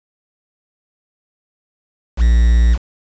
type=tone with quantisation; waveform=triangle; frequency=58.2 Hz; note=A#1; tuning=2 cents flat; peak=-6 dBFS; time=2.17-2.78 s; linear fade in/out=50 ms; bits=5; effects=resampled to 16000 Hz